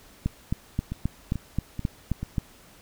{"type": "two click trains", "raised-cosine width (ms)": 5, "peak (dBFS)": [-18, -12], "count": [4, 9], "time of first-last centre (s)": [[0.92, 2.23], [0.26, 2.382]], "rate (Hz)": [2.29, 3.77], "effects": ["pink hiss -53 dBFS RMS until 2.81 s"]}